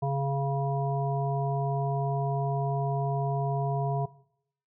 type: harmonic tone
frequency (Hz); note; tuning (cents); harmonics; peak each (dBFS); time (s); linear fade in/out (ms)
138.59; C#3; 0; 1 / 3 / 5 / 7; -27 / -35 / -32 / -36; 0.02-4.06; 10
effects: noise-tail reverb RT60 0.7 s tail -20 dB re dry